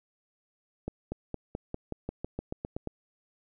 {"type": "accelerating click train", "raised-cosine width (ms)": 2, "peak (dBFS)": -20, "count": 13, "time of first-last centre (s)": [0.88, 2.873], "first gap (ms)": 240, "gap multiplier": 0.93, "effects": []}